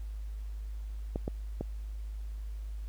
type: clicks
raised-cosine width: 2 ms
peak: -20 dBFS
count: 3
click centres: 1.159 / 1.279 / 1.61 s
effects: added 52 Hz sine -36 dBFS peak until 2.88 s + pink hiss -63 dBFS RMS until 2.88 s